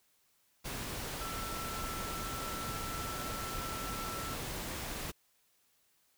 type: tone in noise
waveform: sine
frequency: 1334 Hz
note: E6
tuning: 20 cents sharp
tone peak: -42 dBFS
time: 1.2-4.35 s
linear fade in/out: 20 ms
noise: pink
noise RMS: -40 dBFS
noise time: 0.64-5.12 s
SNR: -5 dB
effects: white hiss -72 dBFS RMS until 6.17 s